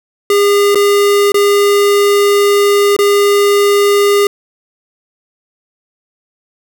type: tone with dropouts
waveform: square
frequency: 405.8 Hz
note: G#4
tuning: 40 cents flat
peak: -8 dBFS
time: 0.3-4.27 s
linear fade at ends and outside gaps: 2 ms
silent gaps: 0.747-0.755 / 1.32-1.343 / 2.965-2.989 s
effects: none